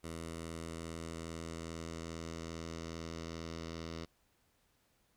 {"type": "tone with low-pass filter sweep", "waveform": "10% pulse", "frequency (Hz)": 82.41, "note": "E2", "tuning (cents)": 0, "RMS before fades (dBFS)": -44, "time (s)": [0.03, 4.06], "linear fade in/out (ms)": 20, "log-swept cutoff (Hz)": [9800, 5200], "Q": 2, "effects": ["pink hiss -74 dBFS RMS until 5.16 s"]}